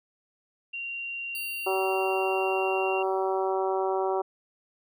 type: tone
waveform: sine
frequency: 2763 Hz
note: F7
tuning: 19 cents flat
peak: -32 dBFS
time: 0.73-3.03 s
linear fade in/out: 10 ms
type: tone with exponential decay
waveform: 5% pulse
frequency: 4604 Hz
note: D8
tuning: 35 cents flat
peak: -28 dBFS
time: 1.35-3.52 s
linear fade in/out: 1 ms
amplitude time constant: 470 ms
type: harmonic tone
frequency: 190.5 Hz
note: G3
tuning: 49 cents flat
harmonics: 2 / 3 / 4 / 5 / 6 / 7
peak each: -27 / -33 / -30 / -34 / -38 / -41 dBFS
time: 1.66-4.22 s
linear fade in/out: 10 ms
effects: none